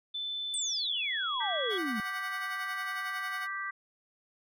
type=tone with pitch glide; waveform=sine; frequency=3520 to 3342 Hz; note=A7 to G#7; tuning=0 to +10 cents; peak=-33 dBFS; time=0.14-1.78 s; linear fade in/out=10 ms; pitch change=-90 cents; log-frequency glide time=0.53-1.28 s
type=exponential sweep; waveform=sine; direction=down; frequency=8870 to 203.1 Hz; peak=-32 dBFS; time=0.54-2 s; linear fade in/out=0 ms
type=chord; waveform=sine; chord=G major; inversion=second; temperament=just; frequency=1176 / 1568 / 1960 Hz; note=D6 / G6 / B6; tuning=+2 / 0 / -14 cents; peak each=-38 dBFS; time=1.4-3.71 s; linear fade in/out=10 ms
type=tone with tremolo; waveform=10% pulse; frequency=740 Hz; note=F#5; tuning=in tune; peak=-30 dBFS; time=1.69-3.48 s; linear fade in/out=50 ms; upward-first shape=sine; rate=11 Hz; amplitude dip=60%
effects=none